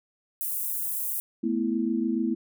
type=high-pass noise; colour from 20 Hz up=white; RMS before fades=-30 dBFS; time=0.41-1.2 s; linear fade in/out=0 ms; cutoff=9900 Hz; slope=24 dB/octave
type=chord; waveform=sine; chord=A suspended second; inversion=none; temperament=equal; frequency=220 / 246.9 / 329.6 Hz; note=A3 / B3 / E4; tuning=0 / 0 / 0 cents; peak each=-28 dBFS; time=1.43-2.35 s; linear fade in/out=10 ms
effects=none